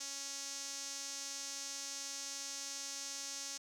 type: tone with band-pass filter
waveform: sawtooth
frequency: 277.2 Hz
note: C#4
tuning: in tune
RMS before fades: -44 dBFS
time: 0-3.58 s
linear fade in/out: 10 ms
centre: 6100 Hz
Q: 3.4
effects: none